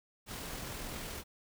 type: noise with amplitude modulation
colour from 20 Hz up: pink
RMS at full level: -41 dBFS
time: 0.26-1.24 s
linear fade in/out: 50 ms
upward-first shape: sine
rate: 41.5 Hz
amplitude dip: 25%
effects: none